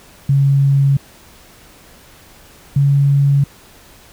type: tone pair in turn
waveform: sine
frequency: 138.59 / 140.44 Hz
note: C#3 / C#3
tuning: 0 / +23 cents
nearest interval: unison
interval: 23 cents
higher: second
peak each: -9 dBFS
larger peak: neither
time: 0.29-0.97 / 2.76-3.44 s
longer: neither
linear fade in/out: 5 ms
effects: pink hiss -44 dBFS RMS until 4.12 s